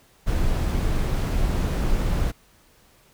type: noise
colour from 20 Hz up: brown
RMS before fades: -22 dBFS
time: 0.26-2.32 s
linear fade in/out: 20 ms
effects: pink hiss -57 dBFS RMS until 3.13 s